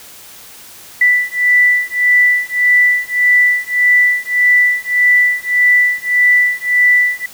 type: beating tone pair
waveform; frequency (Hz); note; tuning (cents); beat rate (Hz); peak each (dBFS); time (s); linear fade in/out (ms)
sine; 1975.5 / 1977.2; B6 / B6; 0 / +1; 1.7; -12; 1.01-7.26; 5
effects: white hiss -37 dBFS RMS until 7.33 s